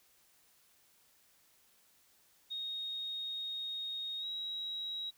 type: tone with pitch glide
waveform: sine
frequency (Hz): 3729 to 3845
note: A#7 to B7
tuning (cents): 0 to -47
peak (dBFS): -37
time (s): 2.5-5.11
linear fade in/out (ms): 20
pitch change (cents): +53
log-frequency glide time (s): 4.19-4.26
effects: white hiss -68 dBFS RMS until 5.17 s